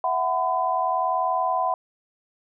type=chord; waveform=sine; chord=E suspended second; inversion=none; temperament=equal with one note detuned; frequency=659.3 / 740 / 1009.1 Hz; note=E5 / F#5 / B5; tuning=0 / 0 / +37 cents; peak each=-28 / -24 / -24 dBFS; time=0.04-1.74 s; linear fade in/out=2 ms; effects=none